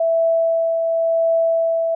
sine tone with tremolo, 660 Hz, E5, 2 cents sharp, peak -13 dBFS, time 0-1.95 s, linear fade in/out 5 ms, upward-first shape triangle, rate 0.93 Hz, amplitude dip 35%, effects none

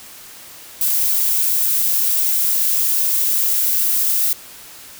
violet noise, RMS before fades -17 dBFS, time 0.81-4.33 s, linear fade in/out 2 ms, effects white hiss -39 dBFS RMS until 4.99 s

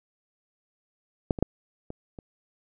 clicks, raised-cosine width 2 ms, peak -9 / -20 / -7 / -23 / -27 dBFS, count 5, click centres 1.308 / 1.388 / 1.426 / 1.904 / 2.188 s, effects none

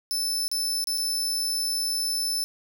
sawtooth tone with dropouts, 5274 Hz, E8, in tune, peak -22 dBFS, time 0.11-2.44 s, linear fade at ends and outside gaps 0 ms, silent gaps 0.48-0.515 / 0.841-0.872 / 0.976-0.981 s, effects none

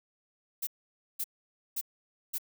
violet noise bursts, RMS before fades -33 dBFS, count 4, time 0.62-2.384 s, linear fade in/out 10 ms, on 51 ms, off 520 ms, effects none

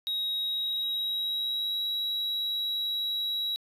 sine tone with pitch glide, 3799 to 3877 Hz, A#7 to B7, +32 to -33 cents, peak -25 dBFS, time 0.07-3.56 s, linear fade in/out 0 ms, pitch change +35 cents, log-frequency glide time 0.38-1.86 s, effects tanh soft clip ceiling -27 dBFS + 11-bit

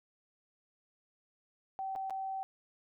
sine tone with dropouts, 770 Hz, G5, 31 cents flat, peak -35 dBFS, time 1.79-2.43 s, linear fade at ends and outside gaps 0 ms, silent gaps 1.953-1.96 / 2.098-2.106 s, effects none

